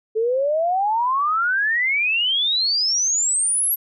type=exponential sweep; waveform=sine; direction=up; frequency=430.2 to 11840 Hz; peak=-17 dBFS; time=0.15-3.76 s; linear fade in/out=20 ms; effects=none